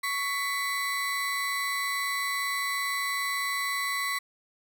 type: tone pair together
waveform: 35% pulse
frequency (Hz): 1117 / 1991.6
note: C#6 / B6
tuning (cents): +13 / +14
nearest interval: minor seventh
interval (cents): 1001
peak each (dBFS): -30 / -28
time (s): 0.03-4.19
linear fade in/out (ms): 10
effects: none